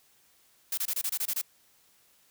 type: noise bursts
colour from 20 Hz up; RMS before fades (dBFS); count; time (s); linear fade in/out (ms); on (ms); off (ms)
blue; -30; 9; 0.72-1.415; 5; 55; 25
effects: white hiss -64 dBFS RMS until 2.3 s